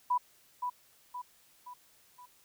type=tone with echo; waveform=sine; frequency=987.8 Hz; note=B5; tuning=in tune; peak=-25 dBFS; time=0.1-0.18 s; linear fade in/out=10 ms; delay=520 ms; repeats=4; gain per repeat=-6 dB; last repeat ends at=2.26 s; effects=white hiss -64 dBFS RMS until 2.44 s